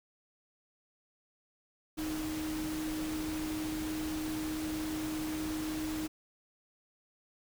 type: tone in noise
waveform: sine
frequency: 311.1 Hz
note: D#4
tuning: in tune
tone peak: -34 dBFS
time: 1.97-6.08 s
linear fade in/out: 20 ms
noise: pink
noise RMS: -42 dBFS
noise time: 1.97-6.08 s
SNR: +5 dB
effects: none